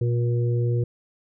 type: harmonic tone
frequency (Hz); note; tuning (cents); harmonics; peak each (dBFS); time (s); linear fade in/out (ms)
119.6; A#2; +45; 1 / 3 / 4; -20 / -30 / -32; 0.01-0.84; 5
effects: none